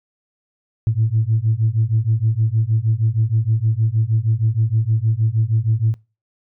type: beating tone pair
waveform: sine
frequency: 108 / 114.4 Hz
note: A2 / A#2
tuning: -32 / -32 cents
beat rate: 6.4 Hz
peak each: -17 dBFS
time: 0.87-5.94 s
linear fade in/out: 0 ms
effects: noise-tail reverb RT60 0.3 s tail -23 dB re dry + tanh soft clip ceiling -8 dBFS